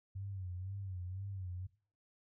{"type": "tone with vibrato", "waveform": "sine", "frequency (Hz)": 94.3, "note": "F#2", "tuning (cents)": 33, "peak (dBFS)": -40, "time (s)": [0.15, 1.67], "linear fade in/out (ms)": 10, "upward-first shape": "sine", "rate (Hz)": 2, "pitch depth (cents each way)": 92, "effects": ["noise-tail reverb RT60 0.4 s tail -17 dB re dry"]}